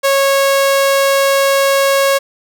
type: tone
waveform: sawtooth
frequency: 550 Hz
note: C#5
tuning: 14 cents flat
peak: -6 dBFS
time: 0.03-2.19 s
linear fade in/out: 20 ms
effects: 7-bit